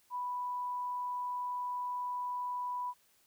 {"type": "tone", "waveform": "sine", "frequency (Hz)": 987.8, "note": "B5", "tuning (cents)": 0, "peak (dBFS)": -34, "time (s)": [0.1, 2.94], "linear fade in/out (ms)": 50, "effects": ["white hiss -69 dBFS RMS until 3.26 s"]}